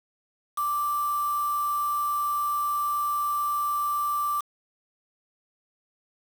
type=tone with quantisation; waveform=sine; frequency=1174.7 Hz; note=D6; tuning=in tune; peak=-24 dBFS; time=0.57-4.41 s; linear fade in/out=10 ms; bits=6; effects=none